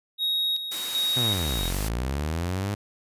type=tone with tremolo; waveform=triangle; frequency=3773 Hz; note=A#7; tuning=20 cents sharp; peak=-21 dBFS; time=0.18-1.72 s; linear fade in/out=50 ms; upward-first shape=square; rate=1.3 Hz; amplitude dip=60%
type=high-pass noise; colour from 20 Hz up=white; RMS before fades=-34 dBFS; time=0.71-1.89 s; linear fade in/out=10 ms; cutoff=170 Hz; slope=12 dB/octave
type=linear two-way sweep; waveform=sawtooth; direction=down then up; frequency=130.81 to 41.69 to 104.4 Hz; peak=-22 dBFS; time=1.16-2.75 s; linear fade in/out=10 ms; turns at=1.65 s
effects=resampled to 32000 Hz